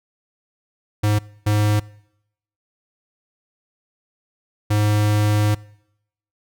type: tone bursts at uneven times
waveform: square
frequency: 105 Hz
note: G#2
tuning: 19 cents sharp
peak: -16 dBFS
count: 3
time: 1.03-1.19 / 1.46-1.8 / 4.7-5.55 s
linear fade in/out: 10 ms
effects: noise-tail reverb RT60 0.8 s tail -23 dB re dry